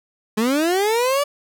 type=linear sweep; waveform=30% pulse; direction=up; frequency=207.7 to 585 Hz; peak=-14 dBFS; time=0.37-1.24 s; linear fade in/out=10 ms; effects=none